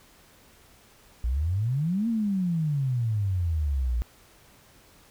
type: exponential two-way sweep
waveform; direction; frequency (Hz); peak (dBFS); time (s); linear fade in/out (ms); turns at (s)
sine; up then down; 56.4 to 235.5 to 56.4; -23; 1.24-4.02; 0; 2.08
effects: pink hiss -56 dBFS RMS until 5.1 s